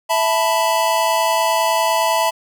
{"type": "chord", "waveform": "square", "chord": "E suspended fourth", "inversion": "none", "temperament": "just", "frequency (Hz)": [659.3, 879, 988.9], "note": ["E5", "A5", "B5"], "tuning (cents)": [0, -2, 2], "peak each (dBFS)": -20, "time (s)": [0.09, 2.31], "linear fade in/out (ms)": 20, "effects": []}